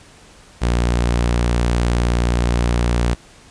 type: tone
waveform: sawtooth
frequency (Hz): 59.3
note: A#1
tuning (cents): +30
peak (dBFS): -11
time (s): 0.61-3.15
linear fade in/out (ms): 20
effects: pink hiss -46 dBFS RMS until 3.5 s + resampled to 22050 Hz